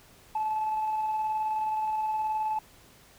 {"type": "tone with tremolo", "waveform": "sine", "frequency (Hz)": 866, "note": "A5", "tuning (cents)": -28, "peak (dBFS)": -24, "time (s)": [0.35, 2.59], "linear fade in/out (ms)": 5, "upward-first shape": "square", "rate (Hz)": 19, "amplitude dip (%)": 25, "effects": ["tanh soft clip ceiling -23 dBFS", "pink hiss -56 dBFS RMS until 3.18 s"]}